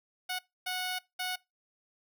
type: tone bursts at uneven times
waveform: 10% pulse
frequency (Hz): 735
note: F#5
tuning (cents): -12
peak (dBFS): -24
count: 3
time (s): 0.29-0.39 / 0.66-0.99 / 1.19-1.36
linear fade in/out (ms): 10
effects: noise-tail reverb RT60 0.2 s tail -21 dB re dry